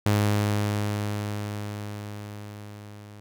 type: tone with level ramp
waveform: sawtooth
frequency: 103.83 Hz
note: G#2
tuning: in tune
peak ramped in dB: -15 to -39 dBFS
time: 0.06-3.2 s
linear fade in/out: 0 ms
effects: none